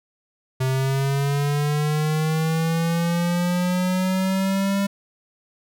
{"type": "linear sweep", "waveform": "square", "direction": "up", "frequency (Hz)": [129.9, 199.2], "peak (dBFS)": -20, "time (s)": [0.6, 4.87], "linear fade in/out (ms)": 10, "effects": []}